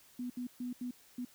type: tone bursts at uneven times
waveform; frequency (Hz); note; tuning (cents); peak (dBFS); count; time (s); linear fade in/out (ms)
sine; 246.9; B3; 0; -36; 5; 0.19-0.3 / 0.37-0.47 / 0.6-0.73 / 0.81-0.91 / 1.18-1.25; 5
effects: white hiss -62 dBFS RMS until 1.34 s